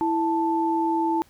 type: tone pair together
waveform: sine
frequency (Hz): 329.6 / 879.9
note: E4 / A5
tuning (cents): 0 / 0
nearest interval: octave + perfect fourth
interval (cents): 1700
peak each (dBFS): -23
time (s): 0.01-1.22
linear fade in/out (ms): 0
effects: pink hiss -57 dBFS RMS until 1.29 s